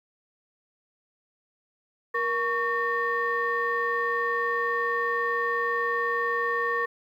sine tone cluster, 471.6 / 1116 / 1822 Hz, A#4 / C#6 / A#6, +20 / +11 / -40 cents, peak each -29 / -27 / -27 dBFS, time 2.14-6.86 s, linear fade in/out 10 ms, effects tanh soft clip ceiling -16 dBFS + 10-bit

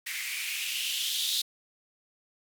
violet noise with band-pass filter sweep, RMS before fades -32 dBFS, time 0.06-1.42 s, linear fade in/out 10 ms, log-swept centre 2000 to 3800 Hz, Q 5, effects none

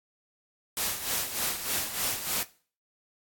white noise with tremolo, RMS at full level -28 dBFS, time 0.77-2.43 s, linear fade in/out 0 ms, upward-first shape sine, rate 3.3 Hz, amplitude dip 65%, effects noise-tail reverb RT60 0.4 s tail -18 dB re dry + AAC 64 kbps

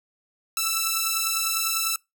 5% pulse beating tone pair, 1318.5 / 1328.5 Hz, E6 / E6, 0 / +13 cents, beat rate 10 Hz, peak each -14 dBFS, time 0.57-1.96 s, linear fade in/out 2 ms, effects noise-tail reverb RT60 0.2 s tail -25 dB re dry

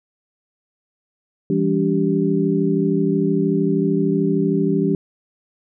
sine tone cluster, 167.1 / 200.2 / 286 / 389 Hz, E3 / G3 / D4 / G4, +24 / +37 / -46 / -13 cents, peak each -21 dBFS, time 1.5-4.95 s, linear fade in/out 2 ms, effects none

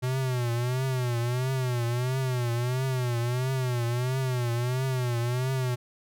square tone with vibrato, 124.9 Hz, B2, 20 cents sharp, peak -26 dBFS, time 0.02-5.76 s, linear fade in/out 20 ms, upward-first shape triangle, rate 1.5 Hz, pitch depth 120 cents each way, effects none

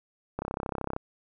click train, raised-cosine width 1 ms, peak -17 dBFS, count 20, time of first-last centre 0.39-0.964 s, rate 33.1 Hz, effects none

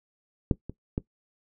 clicks, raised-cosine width 3 ms, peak -8 / -23 / -14 dBFS, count 3, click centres 0.512 / 0.696 / 0.979 s, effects noise-tail reverb RT60 0.1 s tail -18 dB re dry

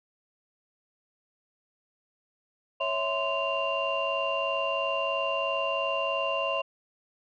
sine tone cluster, 553 / 656 / 1038 / 2782 Hz, C#5 / E5 / C6 / F7, -4 / -9 / -14 / -7 cents, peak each -31 dBFS, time 2.8-6.62 s, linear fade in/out 10 ms, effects tanh soft clip ceiling -17 dBFS

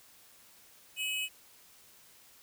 square tone pair together, 2547 / 2956 Hz, D#7 / F#7, +40 / -2 cents, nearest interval minor third, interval 258 cents, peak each -35 / -36 dBFS, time 0.96-1.29 s, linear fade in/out 50 ms, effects white hiss -59 dBFS RMS until 2.42 s

